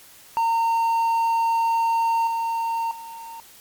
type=tone with level steps; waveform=triangle; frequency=916 Hz; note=A#5; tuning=31 cents flat; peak=-16 / -20 / -33 dBFS; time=0.37-3.4 s; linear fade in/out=0 ms; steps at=2.27 / 2.91 s; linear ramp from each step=2 ms; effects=white hiss -48 dBFS RMS until 3.6 s + MP3 96 kbps